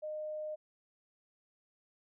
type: tone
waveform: sine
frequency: 613 Hz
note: D#5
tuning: 26 cents flat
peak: -37 dBFS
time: 0.02-0.56 s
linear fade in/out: 20 ms
effects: none